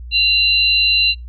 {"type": "tone pair together", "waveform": "sine", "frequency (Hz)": [2770, 4021], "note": ["F7", "B7"], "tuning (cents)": [-15, 30], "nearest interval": "tritone", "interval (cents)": 645, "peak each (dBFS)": -14, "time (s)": [0.11, 1.15], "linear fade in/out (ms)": 50, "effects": ["noise-tail reverb RT60 0.2 s tail -25 dB re dry", "added 60 Hz sine -29 dBFS peak until 1.28 s"]}